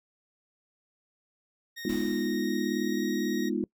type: tone with pitch glide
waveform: 20% pulse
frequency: 1860 to 1882.7 Hz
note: A#6 to A#6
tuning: -4 to +17 cents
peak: -33 dBFS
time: 1.76-3.5 s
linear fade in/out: 20 ms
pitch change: +21 cents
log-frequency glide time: 2.22-3.03 s
type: chord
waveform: sine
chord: F half-diminished seventh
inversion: first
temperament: equal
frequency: 207.7 / 246.9 / 311.1 / 349.2 Hz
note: Ab3 / Cb4 / Eb4 / F4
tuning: 0 / 0 / 0 / 0 cents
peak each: -32 dBFS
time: 1.85-3.64 s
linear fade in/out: 2 ms
type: noise with exponential decay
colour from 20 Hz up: pink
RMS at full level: -41 dBFS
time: 1.89-2.81 s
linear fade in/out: 5 ms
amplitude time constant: 200 ms
effects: noise-tail reverb RT60 0.1 s tail -23 dB re dry